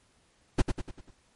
brown noise with echo, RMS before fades -20 dBFS, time 0.58-0.62 s, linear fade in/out 10 ms, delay 98 ms, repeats 5, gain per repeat -6 dB, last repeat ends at 1.11 s, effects pink hiss -66 dBFS RMS until 1.35 s + MP3 48 kbps

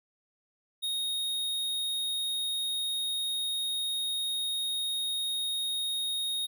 square tone, 3729 Hz, A#7, in tune, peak -30 dBFS, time 0.82-6.47 s, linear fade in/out 20 ms, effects none

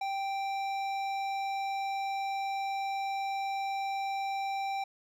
sine tone with hard clipping, 784 Hz, G5, in tune, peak -33 dBFS, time 0.01-4.84 s, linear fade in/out 5 ms, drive 12 dB, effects none

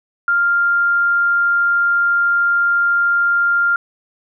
sine tone, 1396.9 Hz, F6, in tune, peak -12 dBFS, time 0.28-3.76 s, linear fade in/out 2 ms, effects none

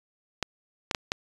clicks, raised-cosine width 0.2 ms, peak -9 dBFS, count 4, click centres 0.427 / 0.912 / 0.948 / 1.119 s, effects resampled to 22050 Hz

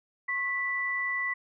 sine tone pair together, 1085.3 / 1975.5 Hz, C#6 / B6, -37 / 0 cents, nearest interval minor seventh, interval 1037 cents, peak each -36 / -28 dBFS, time 0.28-1.34 s, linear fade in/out 10 ms, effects none

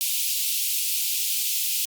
white high-pass noise, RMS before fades -25 dBFS, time 0.01-1.85 s, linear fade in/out 0 ms, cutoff 2500 Hz, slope 48 dB/octave, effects Opus 48 kbps

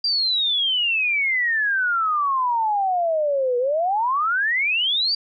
sine exponential two-way sweep, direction down then up, 4778 to 480 to 4778 Hz, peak -18 dBFS, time 0.04-5.15 s, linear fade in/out 5 ms, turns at 3.58 s, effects none

